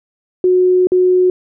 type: tone with dropouts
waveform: sine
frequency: 365.6 Hz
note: F#4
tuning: 21 cents flat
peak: -8 dBFS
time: 0.44-1.3 s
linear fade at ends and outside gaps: 2 ms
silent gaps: 0.871-0.919 s
effects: none